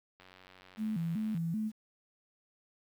click train, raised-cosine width 0.3 ms, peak -39 dBFS, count 110, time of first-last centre 0.2-1.375 s, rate 92.8 Hz
sine tone with vibrato, 189.9 Hz, F#3, 45 cents sharp, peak -31 dBFS, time 0.77-1.72 s, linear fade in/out 50 ms, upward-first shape square, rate 2.6 Hz, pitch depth 230 cents each way
effects 10-bit

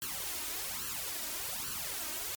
white noise with flanger, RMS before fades -38 dBFS, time 0.02-2.35 s, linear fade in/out 0 ms, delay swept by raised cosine 0.67 to 3.27 ms, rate 1.2 Hz, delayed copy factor +0.85, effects MP3 96 kbps

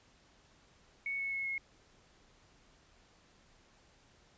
sine tone with pitch steps, 2217 / 2200 / 2184 / 2168 Hz, C#7 / C#7 / C#7 / C#7, 0 / -14 / -26 / -39 cents, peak -34 dBFS, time 1.06-1.58 s, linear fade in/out 2 ms, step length 130 ms, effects pink hiss -65 dBFS RMS until 4.37 s + resampled to 16000 Hz

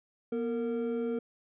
triangle tone pair together, 240.9 / 459.4 Hz, B3 / A#4, -43 / -25 cents, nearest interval major seventh, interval 1118 cents, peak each -31 / -30 dBFS, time 0.32-1.19 s, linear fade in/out 5 ms, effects resampled to 8000 Hz

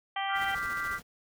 harmonic tone, 392 Hz, G4, in tune, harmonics 2 / 3 / 4 / 5 / 6 / 7 / 8, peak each -32 / -38 / -43 / -37 / -43 / -48 / -39 dBFS, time 0.16-0.55 s, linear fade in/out 5 ms
sine chord, G dominant seventh, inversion second, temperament equal, 1174.7 / 1396.9 / 1568 / 1975.5 Hz, D6 / F6 / G6 / B6, 0 / 0 / 0 / 0 cents, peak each -36 dBFS, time 0.28-1 s, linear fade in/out 50 ms
pink noise with tremolo, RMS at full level -44 dBFS, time 0.34-1.03 s, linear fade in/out 50 ms, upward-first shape square, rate 14 Hz, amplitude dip 40%
effects none

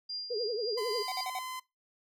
sine tone with tremolo, 4800 Hz, D8, 37 cents sharp, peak -33 dBFS, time 0.09-1.24 s, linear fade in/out 10 ms, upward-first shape triangle, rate 3.7 Hz, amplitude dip 60%
sine tone with vibrato, 450 Hz, A4, 39 cents sharp, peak -31 dBFS, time 0.3-1.03 s, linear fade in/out 10 ms, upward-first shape triangle, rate 11 Hz, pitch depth 200 cents each way
sawtooth tone with pitch glide, 1018 to 1025.1 Hz, C6 to C6, -48 to -36 cents, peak -34 dBFS, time 0.77-1.6 s, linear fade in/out 10 ms, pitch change +12 cents, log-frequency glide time 0.88-1.15 s
square tone bursts, 752 Hz, F#5, 28 cents sharp, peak -35 dBFS, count 4, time 1.08-1.389 s, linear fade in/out 2 ms, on 39 ms, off 51 ms
effects noise-tail reverb RT60 0.2 s tail -20 dB re dry

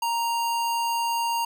square tone, 932.3 Hz, A#5, in tune, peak -24 dBFS, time 0.02-1.45 s, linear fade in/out 5 ms, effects none

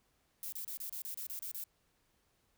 violet noise bursts, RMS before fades -42 dBFS, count 10, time 0.43-1.639 s, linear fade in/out 0 ms, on 93 ms, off 31 ms, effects pink hiss -75 dBFS RMS until 2.57 s

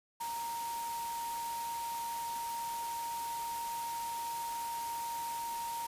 sine tone in noise, 932 Hz, A#5, 1 cent flat, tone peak -36 dBFS, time 0.2-5.87 s, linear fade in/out 10 ms, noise white, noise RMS -45 dBFS, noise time 0.2-5.87 s, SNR +6 dB, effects resampled to 32000 Hz

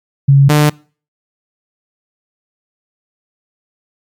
sine / sawtooth tone pair in turn, 138.59 / 149.35 Hz, C#3 / D3, 0 / +29 cents, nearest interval minor second, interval 129 cents, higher second, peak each -3 dBFS, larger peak neither, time 0.28-0.49 / 0.49-0.7 s, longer neither, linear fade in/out 10 ms, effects noise-tail reverb RT60 0.4 s tail -24 dB re dry + MP3 96 kbps

